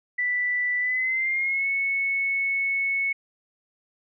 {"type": "tone with pitch glide", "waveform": "sine", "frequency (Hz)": [1975.5, 2205], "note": ["B6", "C#7"], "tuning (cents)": [0, -10], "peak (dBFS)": -22, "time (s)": [0.18, 3.13], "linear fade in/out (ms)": 10, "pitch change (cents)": 190, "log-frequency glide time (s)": [0.79, 1.67], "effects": []}